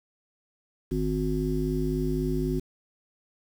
harmonic tone, 51.91 Hz, G#1, in tune, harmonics 1 / 3 / 5 / 7, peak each -30 / -30 / -30 / -30 dBFS, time 0.91-2.6 s, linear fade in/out 10 ms, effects 8-bit

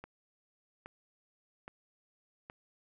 click train, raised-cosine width 0.5 ms, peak -30 dBFS, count 4, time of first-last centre 0.04-2.499 s, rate 1.22 Hz, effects none

